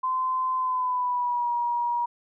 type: tone with pitch glide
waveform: sine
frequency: 1030 to 955.5 Hz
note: C6 to A#5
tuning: -28 to +43 cents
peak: -23 dBFS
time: 0.03-2.06 s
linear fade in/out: 10 ms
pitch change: -129 cents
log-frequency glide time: 0.57-1.51 s
effects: none